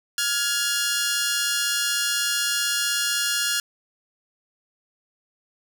10% pulse tone pair together, 1410 / 1676.8 Hz, F6 / G#6, +16 / +16 cents, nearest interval minor third, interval 300 cents, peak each -16 dBFS, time 0.18-3.6 s, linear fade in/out 2 ms, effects none

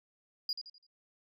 sine tone with echo, 4868 Hz, D#8, 39 cents flat, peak -29 dBFS, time 0.49-0.53 s, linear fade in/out 2 ms, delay 84 ms, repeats 4, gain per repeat -9 dB, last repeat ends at 0.866 s, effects tanh soft clip ceiling -28 dBFS

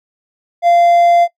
triangle tone, 691 Hz, F5, 19 cents flat, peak -5 dBFS, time 0.62-1.28 s, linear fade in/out 50 ms, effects noise-tail reverb RT60 0.1 s tail -18 dB re dry

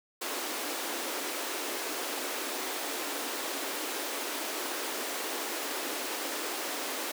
pink high-pass noise, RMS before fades -35 dBFS, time 0.21-7.12 s, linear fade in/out 10 ms, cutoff 270 Hz, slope 48 dB/octave, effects none

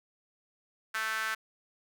sawtooth tone with high-pass filter, 220 Hz, A3, in tune, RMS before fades -33 dBFS, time 0.94-1.35 s, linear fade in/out 10 ms, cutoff 1500 Hz, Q 4.2, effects none

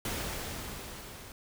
pink noise with level ramp, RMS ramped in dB -34 to -48 dBFS, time 0.05-1.32 s, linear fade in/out 2 ms, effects none

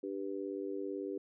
harmonic tone, 98 Hz, G2, in tune, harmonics 3 / 4 / 5, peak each -41 / -39 / -44 dBFS, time 0.03-1.18 s, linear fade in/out 5 ms, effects none

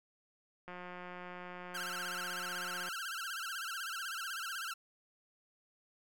click train, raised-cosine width 0.5 ms, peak -32 dBFS, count 396, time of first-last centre 0.68-2.887 s, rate 179 Hz
sawtooth tone with vibrato, 1458 Hz, F#6, 26 cents flat, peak -35 dBFS, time 1.74-4.74 s, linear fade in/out 10 ms, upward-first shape sine, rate 16 Hz, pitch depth 180 cents each way
effects none

